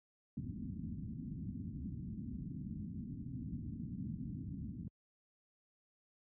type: low-pass noise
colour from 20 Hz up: white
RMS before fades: -43 dBFS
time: 0.37-4.88 s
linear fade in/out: 2 ms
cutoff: 260 Hz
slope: 48 dB/octave
effects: high-pass 60 Hz 12 dB/octave